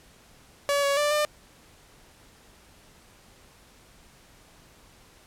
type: tone with pitch steps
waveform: sawtooth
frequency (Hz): 568 / 561 / 589 / 599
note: C#5 / C#5 / D5 / D5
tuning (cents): +42 / +21 / +5 / +34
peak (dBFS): -18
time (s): 0.69-1.25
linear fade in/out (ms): 0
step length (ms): 140
effects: pink hiss -55 dBFS RMS until 5.26 s + low-pass 12000 Hz 12 dB/octave